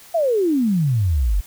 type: exponential sweep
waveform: sine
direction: down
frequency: 701 to 43.45 Hz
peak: -15 dBFS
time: 0.14-1.41 s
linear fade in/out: 10 ms
effects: white hiss -45 dBFS RMS until 1.46 s